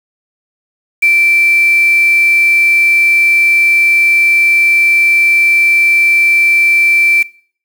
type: tone with quantisation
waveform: sine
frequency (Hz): 2340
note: D7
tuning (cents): -7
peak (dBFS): -6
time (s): 1.02-7.23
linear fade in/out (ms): 10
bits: 4
effects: noise-tail reverb RT60 0.5 s tail -21 dB re dry